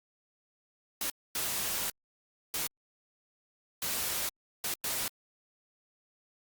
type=noise bursts at uneven times; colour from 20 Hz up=white; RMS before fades=-33 dBFS; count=6; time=1.01-1.1 / 1.35-1.9 / 2.54-2.67 / 3.82-4.29 / 4.64-4.74 / 4.84-5.08 s; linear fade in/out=2 ms; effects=Opus 48 kbps